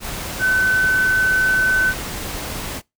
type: tone in noise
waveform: sine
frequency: 1517 Hz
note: F#6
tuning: 43 cents sharp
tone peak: -14 dBFS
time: 0.39-1.94 s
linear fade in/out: 50 ms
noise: pink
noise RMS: -28 dBFS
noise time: 0-2.82 s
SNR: +11 dB
effects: noise-tail reverb RT60 0.2 s tail -23 dB re dry